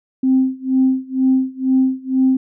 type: tone with tremolo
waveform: sine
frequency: 261.6 Hz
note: C4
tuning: in tune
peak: -9 dBFS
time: 0.23-2.37 s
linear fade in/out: 5 ms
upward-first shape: sine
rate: 2.1 Hz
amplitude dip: 95%
effects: tanh soft clip ceiling -5 dBFS